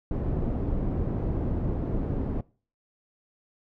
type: low-pass noise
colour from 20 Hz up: pink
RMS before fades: -28 dBFS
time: 0.11-2.41 s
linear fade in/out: 2 ms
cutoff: 390 Hz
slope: 12 dB/octave
effects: noise-tail reverb RT60 0.4 s tail -22 dB re dry